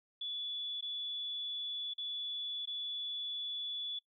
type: tone with dropouts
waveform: sine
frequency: 3436 Hz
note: A7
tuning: 42 cents flat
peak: -37 dBFS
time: 0.21-3.99 s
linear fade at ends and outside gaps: 5 ms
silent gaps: 0.81-0.824 / 1.937-1.98 / 2.656-2.673 s
effects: noise-tail reverb RT60 0.1 s tail -21 dB re dry